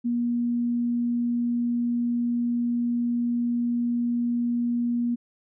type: tone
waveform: sine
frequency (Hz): 238.9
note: A#3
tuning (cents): +43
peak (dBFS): -22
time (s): 0.04-5.16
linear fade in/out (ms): 20
effects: none